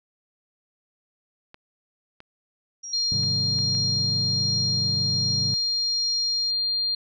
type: clicks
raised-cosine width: 0.3 ms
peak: -28 dBFS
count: 5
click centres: 1.544 / 2.204 / 3.234 / 3.588 / 3.75 s
type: tone with tremolo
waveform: sine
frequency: 5650 Hz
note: F8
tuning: 19 cents sharp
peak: -31 dBFS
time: 2.83-6.51 s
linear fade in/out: 10 ms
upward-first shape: triangle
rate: 1.3 Hz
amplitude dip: 60%
type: tone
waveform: sine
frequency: 4200 Hz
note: C8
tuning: 6 cents sharp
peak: -22 dBFS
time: 2.93-6.95 s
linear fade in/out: 5 ms
type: chord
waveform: triangle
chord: Ab major seventh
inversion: none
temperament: equal with one note detuned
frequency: 103.83 / 130.81 / 155.56 / 196.68 Hz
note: Ab2 / C3 / Eb3 / G3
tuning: 0 / 0 / 0 / +6 cents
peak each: -29 / -29 / -33 / -34 dBFS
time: 3.12-5.54 s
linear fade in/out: 0 ms
effects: none